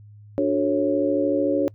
sine chord, D major seventh, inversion none, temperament just, 293.7 / 367.1 / 440.5 / 550.6 Hz, D4 / F#4 / A4 / C#5, 0 / -14 / +2 / -12 cents, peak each -22 / -26 / -28 / -22 dBFS, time 0.38-1.68 s, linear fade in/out 0 ms, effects noise-tail reverb RT60 0.1 s tail -26 dB re dry + added 104 Hz sine -43 dBFS peak until 1.74 s

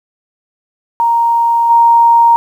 sine tone with level steps, 932.3 Hz, A#5, in tune, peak -8 / -4 dBFS, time 1-2.36 s, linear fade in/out 0 ms, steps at 1.69 s, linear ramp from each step 20 ms, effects 7-bit

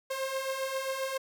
sawtooth beating tone pair, 527 / 534.5 Hz, C5 / C5, +12 / +37 cents, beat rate 7.5 Hz, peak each -33 / -29 dBFS, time 0.1-1.18 s, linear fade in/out 10 ms, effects none

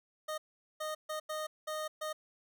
25% pulse tone bursts at uneven times, 618 Hz, D#5, 12 cents flat, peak -32 dBFS, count 6, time 0.28-0.38 / 0.8-0.95 / 1.09-1.2 / 1.29-1.47 / 1.67-1.88 / 2.01-2.13 s, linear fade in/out 10 ms, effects none

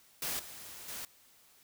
white noise with level steps, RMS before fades -36 / -48 / -42 dBFS, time 0.22-1.05 s, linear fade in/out 2 ms, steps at 0.39 / 0.88 s, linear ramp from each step 5 ms, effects white hiss -63 dBFS RMS until 1.63 s

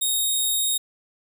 10% pulse tone, 3729 Hz, A#7, in tune, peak -13 dBFS, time 0.01-0.78 s, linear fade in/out 10 ms, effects none

